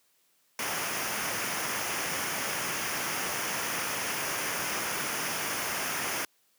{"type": "noise with comb filter", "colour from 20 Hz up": "pink", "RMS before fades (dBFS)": -32, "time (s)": [0.59, 6.25], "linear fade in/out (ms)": 2, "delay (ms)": 0.25, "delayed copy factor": -0.6, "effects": ["white hiss -69 dBFS RMS until 6.58 s", "high-pass 150 Hz 12 dB/octave"]}